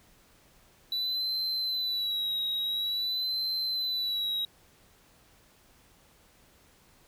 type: tone with vibrato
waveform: triangle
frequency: 3951 Hz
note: B7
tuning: in tune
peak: -27 dBFS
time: 0.92-4.45 s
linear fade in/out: 2 ms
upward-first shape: sine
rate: 0.48 Hz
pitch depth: 61 cents each way
effects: pink hiss -61 dBFS RMS until 7.07 s